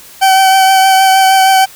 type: tone with vibrato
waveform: 40% pulse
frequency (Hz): 766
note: G5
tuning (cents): -40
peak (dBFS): -4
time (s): 0.21-1.66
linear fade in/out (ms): 20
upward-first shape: triangle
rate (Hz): 6.4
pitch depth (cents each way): 19
effects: white hiss -36 dBFS RMS until 1.75 s